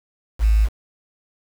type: tone with quantisation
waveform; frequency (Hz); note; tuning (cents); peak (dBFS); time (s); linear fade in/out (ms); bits
sine; 53.7; A1; -41; -12; 0.39-0.69; 50; 6
effects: none